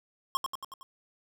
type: tone with echo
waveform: square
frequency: 1076 Hz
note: C6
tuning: 48 cents sharp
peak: -26 dBFS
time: 0.35-0.37 s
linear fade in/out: 0 ms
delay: 92 ms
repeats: 5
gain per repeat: -4 dB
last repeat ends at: 0.83 s
effects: none